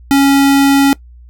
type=tone; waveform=square; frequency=277.2 Hz; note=C#4; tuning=in tune; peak=-7 dBFS; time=0.11-0.93 s; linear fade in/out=0 ms; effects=noise-tail reverb RT60 0.1 s tail -21 dB re dry + added 60 Hz sine -35 dBFS peak until 1.29 s